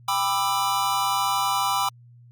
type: chord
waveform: square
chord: E minor seventh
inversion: first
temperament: just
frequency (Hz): 791.1 / 988.9 / 1186.7 / 1318.5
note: G5 / B5 / D6 / E6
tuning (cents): +16 / +2 / +18 / 0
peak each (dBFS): -28 / -26 / -28 / -31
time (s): 0.08-1.89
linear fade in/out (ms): 5
effects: added 120 Hz sine -47 dBFS peak until 2.31 s + Opus 48 kbps